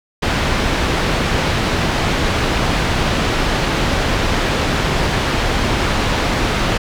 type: low-pass noise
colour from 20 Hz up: pink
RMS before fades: -17 dBFS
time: 0.22-6.78 s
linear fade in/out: 10 ms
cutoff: 4000 Hz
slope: 12 dB/octave
effects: none